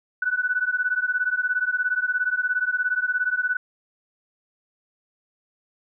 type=beating tone pair; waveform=sine; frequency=1480 / 1497 Hz; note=F#6 / F#6; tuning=0 / +20 cents; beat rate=17 Hz; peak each=-24 dBFS; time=0.22-3.57 s; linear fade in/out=5 ms; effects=none